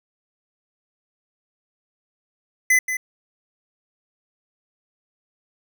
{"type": "tone with echo", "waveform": "square", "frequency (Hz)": 2020, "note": "B6", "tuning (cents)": 39, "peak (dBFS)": -14, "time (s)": [2.7, 2.79], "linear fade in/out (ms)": 5, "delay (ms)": 180, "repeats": 1, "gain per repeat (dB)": -9, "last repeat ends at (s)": 2.97, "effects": []}